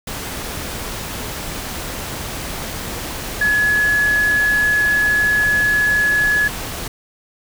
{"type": "tone in noise", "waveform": "sine", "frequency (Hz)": 1696, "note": "G#6", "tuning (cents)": 36, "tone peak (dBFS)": -13, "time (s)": [3.41, 6.48], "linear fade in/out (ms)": 5, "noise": "pink", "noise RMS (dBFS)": -27, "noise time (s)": [0.07, 6.88], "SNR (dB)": 11, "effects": []}